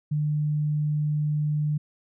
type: tone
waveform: sine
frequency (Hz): 150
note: D3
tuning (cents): +37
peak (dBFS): -22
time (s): 0.11-1.78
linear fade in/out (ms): 10
effects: none